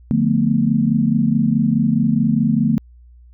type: chord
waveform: sine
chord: B half-diminished seventh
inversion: first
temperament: just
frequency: 148.16 / 177.8 / 222.2 / 246.9 Hz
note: D3 / F3 / A3 / B3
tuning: +16 / +31 / +17 / 0 cents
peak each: -20 / -22 / -16 / -20 dBFS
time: 0.11-2.78 s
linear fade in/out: 0 ms
effects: added 60 Hz sine -42 dBFS peak until 3.33 s